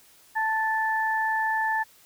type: tone pair together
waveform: sine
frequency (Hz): 882 / 1754.3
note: A5 / A6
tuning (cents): +4 / -6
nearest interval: octave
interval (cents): 1190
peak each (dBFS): -25 / -26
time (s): 0.35-1.84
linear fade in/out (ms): 20
effects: white hiss -56 dBFS RMS until 2.05 s